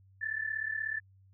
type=tone pair together; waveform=sine; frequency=1738 / 1774.5 Hz; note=A6 / A6; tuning=-22 / +14 cents; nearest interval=unison; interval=36 cents; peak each=-35 / -35 dBFS; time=0.21-1 s; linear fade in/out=10 ms; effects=added 96 Hz sine -58 dBFS peak until 1.33 s